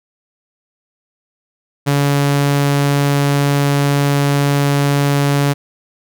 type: tone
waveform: sawtooth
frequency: 142 Hz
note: C#3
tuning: 42 cents sharp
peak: -8 dBFS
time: 1.86-5.54 s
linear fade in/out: 20 ms
effects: none